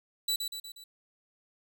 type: tone with echo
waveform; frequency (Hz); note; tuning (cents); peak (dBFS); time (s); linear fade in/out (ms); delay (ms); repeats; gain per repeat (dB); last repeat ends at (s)
sawtooth; 3951; B7; 0; -24; 0.28-0.36; 5; 120; 4; -5; 0.84
effects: none